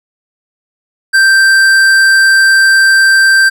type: tone with tanh clipping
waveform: sine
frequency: 1568 Hz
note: G6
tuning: in tune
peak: -6 dBFS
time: 1.13-3.5 s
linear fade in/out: 20 ms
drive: 14 dB
effects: none